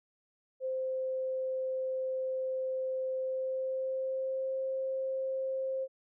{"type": "tone with pitch glide", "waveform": "sine", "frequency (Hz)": [521, 528.9], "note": ["C5", "C5"], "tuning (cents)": [-7, 19], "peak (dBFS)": -31, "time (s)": [0.6, 5.88], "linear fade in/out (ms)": 50, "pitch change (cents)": 26, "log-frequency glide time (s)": [3.19, 4.57], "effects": []}